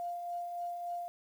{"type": "tone with tremolo", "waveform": "sine", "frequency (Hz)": 698.5, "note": "F5", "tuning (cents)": 0, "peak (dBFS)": -34, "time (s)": [0, 1.08], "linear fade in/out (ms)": 0, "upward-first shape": "triangle", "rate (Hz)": 3.5, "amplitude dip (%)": 40, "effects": ["10-bit"]}